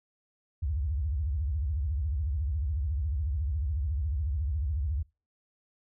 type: tone with vibrato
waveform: sine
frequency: 72.3 Hz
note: D2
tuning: 27 cents flat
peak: -27 dBFS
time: 0.62-5.03 s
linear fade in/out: 10 ms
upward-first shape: sine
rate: 14 Hz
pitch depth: 300 cents each way
effects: noise-tail reverb RT60 0.3 s tail -25 dB re dry